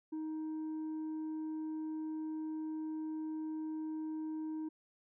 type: tone with tanh clipping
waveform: sine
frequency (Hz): 313.2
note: D#4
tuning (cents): +11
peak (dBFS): -38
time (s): 0.12-4.69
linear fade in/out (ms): 10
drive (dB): 3
effects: none